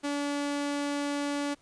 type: tone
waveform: sawtooth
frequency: 287.1 Hz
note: D4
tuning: 39 cents flat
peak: -25 dBFS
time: 0.03-1.55 s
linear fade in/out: 20 ms
effects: pink hiss -64 dBFS RMS until 1.61 s + resampled to 22050 Hz